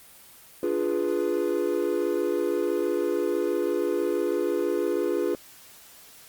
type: chord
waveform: triangle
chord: D diminished seventh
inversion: none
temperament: equal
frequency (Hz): 293.7 / 349.2 / 415.3 / 493.9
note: D4 / F4 / Ab4 / Cb5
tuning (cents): 0 / 0 / 0 / 0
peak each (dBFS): -30 / -25 / -26 / -28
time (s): 0.63-5.35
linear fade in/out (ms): 2
effects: white hiss -50 dBFS RMS until 6.28 s + Opus 24 kbps